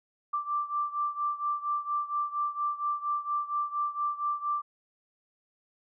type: beating tone pair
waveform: sine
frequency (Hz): 1174.7 / 1179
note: D6 / D6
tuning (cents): 0 / +6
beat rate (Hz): 4.3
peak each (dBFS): -30 / -33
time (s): 0.33-4.62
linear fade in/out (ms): 10
effects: none